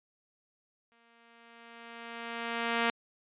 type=tone with exponential growth; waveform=5% pulse; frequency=232.6 Hz; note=A#3; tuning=4 cents flat; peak=-14 dBFS; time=0.92-2.9 s; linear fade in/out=0 ms; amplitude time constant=430 ms; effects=resampled to 8000 Hz